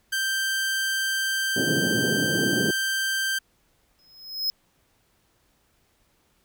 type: tone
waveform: sawtooth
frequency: 1568 Hz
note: G6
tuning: in tune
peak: -20 dBFS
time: 0.12-3.39 s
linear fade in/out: 10 ms
type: band-pass noise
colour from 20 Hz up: white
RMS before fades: -26 dBFS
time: 1.56-2.71 s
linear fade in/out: 2 ms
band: 130 to 420 Hz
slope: 24 dB/octave
type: tone with exponential growth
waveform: square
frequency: 5120 Hz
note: D#8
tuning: 49 cents sharp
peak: -21 dBFS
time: 3.99-4.5 s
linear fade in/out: 0 ms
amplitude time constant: 110 ms
effects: pink hiss -66 dBFS RMS until 6.44 s